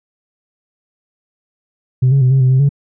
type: tone with pitch steps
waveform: sine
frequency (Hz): 128 / 137.6 / 127.6 / 134.3 / 128.7 / 130.9 / 141.2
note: C3 / C#3 / C3 / C3 / C3 / C3 / C#3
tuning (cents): -38 / -12 / -43 / +46 / -28 / +1 / +32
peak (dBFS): -6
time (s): 2.02-2.692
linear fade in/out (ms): 10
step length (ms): 96
effects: tanh soft clip ceiling -6 dBFS